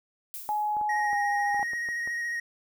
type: noise with exponential decay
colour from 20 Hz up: violet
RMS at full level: -36 dBFS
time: 0.34-0.94 s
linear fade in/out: 0 ms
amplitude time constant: 130 ms
type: tone with pitch glide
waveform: sine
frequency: 842 to 816.6 Hz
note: G#5 to G#5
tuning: +24 to -29 cents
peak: -25 dBFS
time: 0.49-1.63 s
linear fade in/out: 0 ms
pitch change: -53 cents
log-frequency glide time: 1.01-1.16 s
type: clicks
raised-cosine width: 1 ms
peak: -30 dBFS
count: 9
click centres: 0.768 / 0.813 / 1.131 / 1.545 / 1.595 / 1.628 / 1.734 / 1.888 / 2.075 s
type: tone with vibrato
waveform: triangle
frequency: 1881 Hz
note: A#6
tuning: 15 cents sharp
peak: -27 dBFS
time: 0.89-2.4 s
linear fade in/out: 5 ms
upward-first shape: square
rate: 14 Hz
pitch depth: 13 cents each way
effects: none